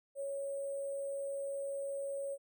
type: tone with sample-and-hold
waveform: sine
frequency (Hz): 554.4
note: C#5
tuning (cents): 0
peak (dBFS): -36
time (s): 0.15-2.38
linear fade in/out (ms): 50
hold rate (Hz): 8820
effects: none